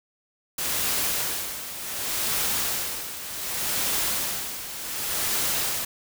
white noise with tremolo, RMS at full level -25 dBFS, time 0.58-5.85 s, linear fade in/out 5 ms, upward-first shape sine, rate 0.67 Hz, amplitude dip 70%, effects none

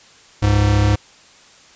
square tone pair together, 69.3 / 103.83 Hz, C#2 / G#2, 0 / 0 cents, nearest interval perfect fifth, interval 700 cents, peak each -19 / -14 dBFS, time 0.42-0.96 s, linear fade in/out 10 ms, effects white hiss -47 dBFS RMS until 1.75 s + resampled to 16000 Hz

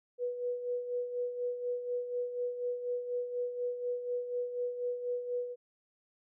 sine tone with tremolo, 490 Hz, B4, 14 cents flat, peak -30 dBFS, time 0.18-5.56 s, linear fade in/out 50 ms, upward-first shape sine, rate 4.1 Hz, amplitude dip 60%, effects none

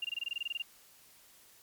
sine tone bursts, 2796 Hz, F7, 1 cent sharp, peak -32 dBFS, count 13, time 0.02-0.622 s, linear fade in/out 5 ms, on 26 ms, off 22 ms, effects white hiss -60 dBFS RMS until 1.62 s + MP3 96 kbps

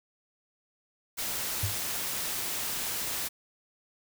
white noise, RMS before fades -33 dBFS, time 1.17-3.29 s, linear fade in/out 20 ms
sine tone with exponential decay, 100.8 Hz, G2, 49 cents sharp, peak -24 dBFS, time 1.63-1.81 s, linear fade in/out 5 ms, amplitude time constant 37 ms
effects none

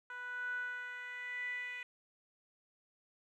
10% pulse tone with band-pass filter sweep, 493.9 Hz, B4, in tune, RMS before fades -42 dBFS, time 0.1-1.83 s, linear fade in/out 2 ms, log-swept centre 1300 to 2200 Hz, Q 10, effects none

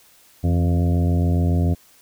harmonic tone with a mistuned harmonic, 87.31 Hz, F2, in tune, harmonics 1 / 2 / 3 / 4 / 5 / 6 / 7 / 8, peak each -17 / -22 / -26 / -33 / -35 / -38 / -36 / -36 dBFS, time 0.43-1.75 s, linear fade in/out 20 ms, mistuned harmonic 2, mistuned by -78 cents, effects white hiss -53 dBFS RMS until 2.01 s

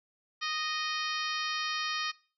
harmonic tone, 620 Hz, D#5, 6 cents flat, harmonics 2 / 3 / 4 / 5 / 6 / 7 / 8 / 9, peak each -36 / -38 / -39 / -40 / -41 / -41 / -42 / -43 dBFS, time 0.41-2.12 s, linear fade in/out 20 ms, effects noise-tail reverb RT60 0.4 s tail -22 dB re dry

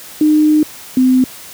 sine tone pair in turn, 305.1 / 256.6 Hz, D#4 / C4, -34 / -34 cents, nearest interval minor third, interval 300 cents, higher first, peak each -7 dBFS, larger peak neither, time 0.21-0.63 / 0.97-1.24 s, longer first, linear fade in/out 2 ms, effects white hiss -34 dBFS RMS until 1.53 s + high-pass 60 Hz 12 dB/octave

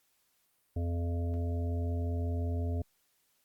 harmonic tone, 85.6 Hz, F2, 34 cents flat, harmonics 1 / 3 / 5 / 7 / 8, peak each -30 / -40 / -44 / -47 / -48 dBFS, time 0.76-2.82 s, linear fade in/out 5 ms, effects white hiss -73 dBFS RMS until 3.44 s + Opus 48 kbps

